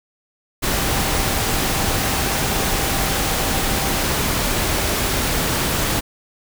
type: tone in noise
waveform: sine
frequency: 784 Hz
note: G5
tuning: in tune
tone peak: -31 dBFS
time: 0.74-4.02 s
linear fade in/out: 20 ms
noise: pink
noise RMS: -20 dBFS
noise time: 0.62-6.01 s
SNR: -14 dB
effects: none